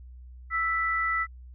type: tone pair together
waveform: sine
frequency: 1320.9 / 1975.5 Hz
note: E6 / B6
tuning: +3 / 0 cents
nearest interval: perfect fifth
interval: 697 cents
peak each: -27 dBFS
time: 0.5-1.27 s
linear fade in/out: 50 ms
effects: added 62 Hz sine -43 dBFS peak until 1.54 s